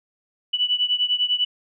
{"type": "beating tone pair", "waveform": "sine", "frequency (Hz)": [2960, 2970], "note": ["F#7", "F#7"], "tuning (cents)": [0, 6], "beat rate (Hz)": 10, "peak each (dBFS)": [-21, -23], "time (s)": [0.53, 1.45], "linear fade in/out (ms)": 10, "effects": []}